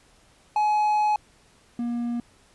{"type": "tone pair in turn", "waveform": "triangle", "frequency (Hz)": [845, 237.9], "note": ["G#5", "A#3"], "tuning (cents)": [30, 35], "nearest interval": "octave + minor seventh", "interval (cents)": 2195, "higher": "first", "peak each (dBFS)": [-17, -23], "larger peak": "first", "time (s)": [[0.56, 1.16], [1.79, 2.2]], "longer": "first", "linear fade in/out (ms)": 2, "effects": ["pink hiss -58 dBFS RMS until 2.54 s", "resampled to 24000 Hz"]}